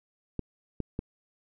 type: clicks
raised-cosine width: 3 ms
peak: -18 dBFS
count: 3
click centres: 0.393 / 0.803 / 0.991 s
effects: none